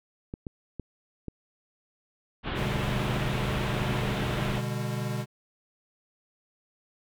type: clicks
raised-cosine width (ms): 3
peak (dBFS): -22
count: 7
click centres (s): 0.339 / 0.468 / 0.797 / 1.283 / 2.579 / 3.109 / 3.948
type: low-pass noise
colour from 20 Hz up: pink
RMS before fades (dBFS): -32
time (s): 2.43-4.62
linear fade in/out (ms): 50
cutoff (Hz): 3700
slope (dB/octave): 48
type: chord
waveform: square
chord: G major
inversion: first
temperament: equal with one note detuned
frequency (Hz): 123.47 / 146.83 / 200.9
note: B2 / D3 / G3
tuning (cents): 0 / 0 / +43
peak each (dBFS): -32 / -36 / -36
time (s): 2.54-5.26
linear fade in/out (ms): 50
effects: none